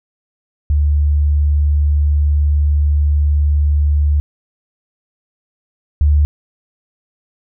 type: tone pair in turn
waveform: sine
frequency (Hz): 73.42 / 73.69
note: D2 / D2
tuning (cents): 0 / +6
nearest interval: unison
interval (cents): 6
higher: second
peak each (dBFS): -10 / -8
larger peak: second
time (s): 0.7-4.2 / 6.01-6.25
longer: first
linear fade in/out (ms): 0
effects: none